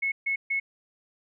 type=tone bursts; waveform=sine; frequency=2190 Hz; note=C#7; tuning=22 cents flat; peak=-24 dBFS; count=3; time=0.02-0.6 s; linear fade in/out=10 ms; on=100 ms; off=140 ms; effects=none